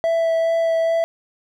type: tone with vibrato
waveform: triangle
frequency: 659.3 Hz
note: E5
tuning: in tune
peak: -14 dBFS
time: 0.04-1.04 s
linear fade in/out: 0 ms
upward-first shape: sine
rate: 2.4 Hz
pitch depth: 10 cents each way
effects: none